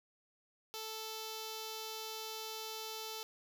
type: tone with notch filter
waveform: 5% pulse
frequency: 440 Hz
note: A4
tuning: in tune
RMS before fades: -44 dBFS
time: 0.74-3.23 s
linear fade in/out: 0 ms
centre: 1900 Hz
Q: 1.1
effects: none